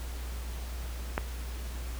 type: click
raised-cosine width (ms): 0.5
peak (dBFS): -13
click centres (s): 1.179
effects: added 60 Hz sine -35 dBFS peak until 1.99 s + pink hiss -46 dBFS RMS until 1.99 s